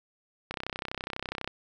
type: click train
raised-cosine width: 0.3 ms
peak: -17 dBFS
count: 32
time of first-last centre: 0.51-1.476 s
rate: 32.1 Hz
effects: none